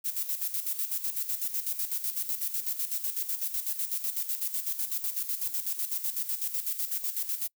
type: noise with tremolo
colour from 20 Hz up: violet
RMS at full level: -30 dBFS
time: 0.04-7.48 s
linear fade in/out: 20 ms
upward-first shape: square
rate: 8 Hz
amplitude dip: 65%
effects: noise-tail reverb RT60 0.1 s tail -26 dB re dry